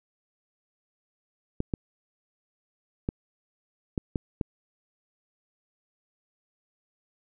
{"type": "clicks", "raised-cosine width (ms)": 3, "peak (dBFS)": -14, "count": 6, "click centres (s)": [1.604, 1.738, 3.089, 3.978, 4.158, 4.412], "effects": []}